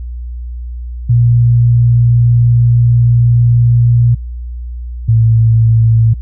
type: tone pair in turn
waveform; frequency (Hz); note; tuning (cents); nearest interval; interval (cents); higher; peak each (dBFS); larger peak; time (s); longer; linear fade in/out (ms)
sine; 119.1 / 113.44; A#2 / A#2; +38 / -47; minor second; 85; first; -5; neither; 1.09-4.15 / 5.08-6.14; first; 10
effects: added 60 Hz sine -20 dBFS peak until 6.21 s